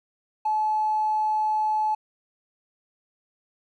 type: tone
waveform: triangle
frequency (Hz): 860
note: A5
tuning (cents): -40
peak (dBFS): -17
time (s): 0.45-1.95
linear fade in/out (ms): 10
effects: tanh soft clip ceiling -19 dBFS